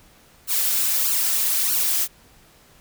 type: noise with flanger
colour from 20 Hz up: blue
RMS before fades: -21 dBFS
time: 0.47-2.08 s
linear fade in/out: 50 ms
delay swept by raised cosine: 0.69 to 4.59 ms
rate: 1.6 Hz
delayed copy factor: +0.9
effects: pink hiss -53 dBFS RMS until 2.8 s